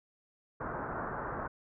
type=low-pass noise; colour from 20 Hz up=white; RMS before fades=-38 dBFS; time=0.6-1.48 s; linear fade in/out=10 ms; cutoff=1500 Hz; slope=48 dB/octave; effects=none